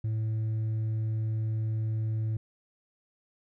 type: tone with hard clipping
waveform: triangle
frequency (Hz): 110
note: A2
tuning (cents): 0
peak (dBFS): -26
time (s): 0.04-2.37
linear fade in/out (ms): 5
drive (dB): 1
effects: none